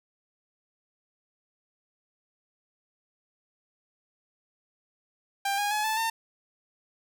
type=tone with pitch steps; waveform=sawtooth; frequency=794 / 820.1 / 847.1 / 874.9 / 903.7 Hz; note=G5 / G#5 / G#5 / A5 / A5; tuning=+22 / -22 / +34 / -10 / +46 cents; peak=-22 dBFS; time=5.45-6.1 s; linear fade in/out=5 ms; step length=130 ms; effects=none